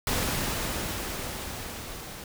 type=noise with level ramp; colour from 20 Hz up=pink; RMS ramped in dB=-27 to -41 dBFS; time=0.07-2.24 s; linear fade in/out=2 ms; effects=none